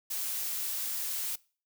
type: noise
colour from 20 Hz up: blue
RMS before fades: -34 dBFS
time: 0.1-1.36 s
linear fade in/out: 10 ms
effects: noise-tail reverb RT60 0.4 s tail -23 dB re dry